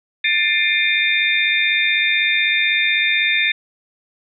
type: tone cluster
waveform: sine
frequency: 1770 / 2112 / 2358 / 2454 / 3622 Hz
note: A6 / C7 / D7 / D#7 / A7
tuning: +10 / +16 / +6 / -25 / +49 cents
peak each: -21 dBFS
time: 0.24-3.52 s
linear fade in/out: 5 ms
effects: none